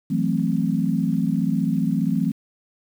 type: chord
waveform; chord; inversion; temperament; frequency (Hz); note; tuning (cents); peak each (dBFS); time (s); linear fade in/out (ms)
sine; F# half-diminished seventh; third; equal; 164.81 / 185 / 220 / 261.6; E3 / F#3 / A3 / C4; 0 / 0 / 0 / 0; -24 / -24 / -24 / -25; 0.1-2.32; 10
effects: 8-bit